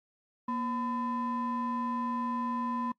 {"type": "ring-modulated tone", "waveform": "triangle", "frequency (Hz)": 386.2, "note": "G4", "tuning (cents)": -26, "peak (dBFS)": -25, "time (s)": [0.48, 2.92], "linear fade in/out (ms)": 5, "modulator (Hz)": 624, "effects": ["noise-tail reverb RT60 0.1 s tail -24 dB re dry", "AAC 64 kbps"]}